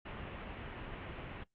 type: low-pass noise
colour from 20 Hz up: pink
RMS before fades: -45 dBFS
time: 0.05-1.44 s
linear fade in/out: 10 ms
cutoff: 3100 Hz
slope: 48 dB/octave
effects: noise-tail reverb RT60 0.1 s tail -18 dB re dry + Opus 48 kbps